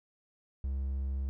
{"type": "tone", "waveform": "triangle", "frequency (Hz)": 67.4, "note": "C#2", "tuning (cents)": -48, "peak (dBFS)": -29, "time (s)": [0.64, 1.29], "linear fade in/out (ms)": 0, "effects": []}